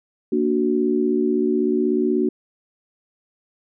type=chord; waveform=sine; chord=Bb augmented; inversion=none; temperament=equal; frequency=233.1 / 293.7 / 370 Hz; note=Bb3 / D4 / F#4; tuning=0 / 0 / 0 cents; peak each=-22 / -22 / -20 dBFS; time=0.32-2.29 s; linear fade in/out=5 ms; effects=none